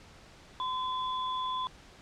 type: tone pair together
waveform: sine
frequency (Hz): 1021 / 3434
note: C6 / A7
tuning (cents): -43 / -43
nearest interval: octave + major sixth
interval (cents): 2100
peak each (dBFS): -31 / -39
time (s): 0.6-1.67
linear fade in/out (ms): 0
effects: pink hiss -54 dBFS RMS until 2.01 s + low-pass 6000 Hz 12 dB/octave